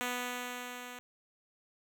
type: tone with level ramp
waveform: 5% pulse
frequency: 246.9 Hz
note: B3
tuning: in tune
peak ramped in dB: -21 to -33 dBFS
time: 0.01-0.99 s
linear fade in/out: 0 ms
effects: none